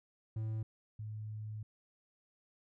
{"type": "tone pair in turn", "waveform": ["triangle", "sine"], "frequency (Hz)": [110, 107.43], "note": ["A2", "A2"], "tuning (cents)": [0, -41], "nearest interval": "unison", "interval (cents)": 41, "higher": "first", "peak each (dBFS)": [-33, -40], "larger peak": "first", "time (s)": [[0.36, 0.63], [0.99, 1.63]], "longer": "second", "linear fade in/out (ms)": 5, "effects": []}